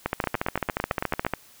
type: two click trains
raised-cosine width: 0.5 ms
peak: -9 / -10 dBFS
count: 19 / 10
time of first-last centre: 0.06-1.337 / 0.24-1.249 s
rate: 14.1 / 8.92 Hz
effects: white hiss -53 dBFS RMS until 1.6 s